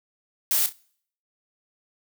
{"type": "noise with echo", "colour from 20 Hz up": "blue", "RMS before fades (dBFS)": -22, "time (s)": [0.51, 0.66], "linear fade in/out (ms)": 0, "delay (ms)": 32, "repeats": 2, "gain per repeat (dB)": -11, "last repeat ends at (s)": 0.724, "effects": ["noise-tail reverb RT60 0.6 s tail -25 dB re dry"]}